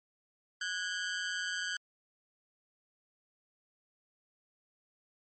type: ring-modulated tone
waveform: sawtooth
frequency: 1554 Hz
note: G6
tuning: 16 cents flat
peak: -27 dBFS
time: 0.61-1.77 s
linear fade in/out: 5 ms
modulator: 90.3 Hz
effects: MP3 32 kbps